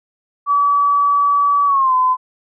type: tone with pitch glide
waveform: sine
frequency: 1145 to 1020.1 Hz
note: D6 to C6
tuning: -44 to -44 cents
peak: -11 dBFS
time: 0.46-2.17 s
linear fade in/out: 50 ms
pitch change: -200 cents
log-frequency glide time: 1.66-1.94 s
effects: none